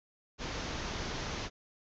pink low-pass noise, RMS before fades -38 dBFS, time 0.38-1.5 s, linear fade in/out 50 ms, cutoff 6600 Hz, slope 96 dB/octave, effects none

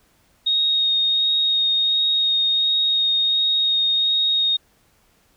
sine tone with vibrato, 3729 Hz, A#7, in tune, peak -16 dBFS, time 0.46-4.57 s, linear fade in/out 10 ms, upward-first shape sine, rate 1.4 Hz, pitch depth 10 cents each way, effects pink hiss -60 dBFS RMS until 5.36 s

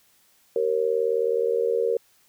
sine tone with amplitude modulation, 466.2 Hz, A#4, in tune, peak -16 dBFS, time 0.56-1.97 s, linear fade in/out 2 ms, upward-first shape sine, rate 79.2 Hz, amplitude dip 95%, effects white hiss -61 dBFS RMS until 2.28 s

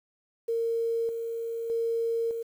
sine tone with tremolo, 460 Hz, A#4, 23 cents flat, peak -25 dBFS, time 0.48-2.43 s, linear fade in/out 10 ms, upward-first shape square, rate 0.82 Hz, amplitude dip 45%, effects 9-bit

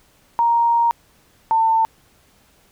sine tone pair in turn, 935 / 896.7 Hz, A#5 / A5, +5 / +33 cents, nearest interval minor second, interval 72 cents, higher first, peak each -13 dBFS, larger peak neither, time 0.39-0.91 / 1.51-1.85 s, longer first, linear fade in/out 0 ms, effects pink hiss -56 dBFS RMS until 2.71 s

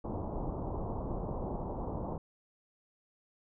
pink low-pass noise, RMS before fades -37 dBFS, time 0.04-2.18 s, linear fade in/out 5 ms, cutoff 1000 Hz, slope 48 dB/octave, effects none

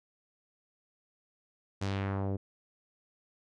sawtooth tone with low-pass filter sweep, 98 Hz, G2, in tune, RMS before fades -33 dBFS, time 1.81-2.37 s, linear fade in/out 10 ms, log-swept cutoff 6900 to 410 Hz, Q 1.4, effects none

